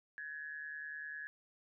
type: tone with amplitude modulation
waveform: sine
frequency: 1686 Hz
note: G#6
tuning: 26 cents sharp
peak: -39 dBFS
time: 0.18-1.27 s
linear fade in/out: 0 ms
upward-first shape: sine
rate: 150 Hz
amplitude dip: 70%
effects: none